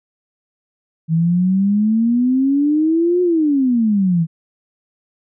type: exponential two-way sweep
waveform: sine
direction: up then down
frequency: 159 to 363 to 159 Hz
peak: -12 dBFS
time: 1.08-4.27 s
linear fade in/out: 50 ms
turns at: 3.22 s
effects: none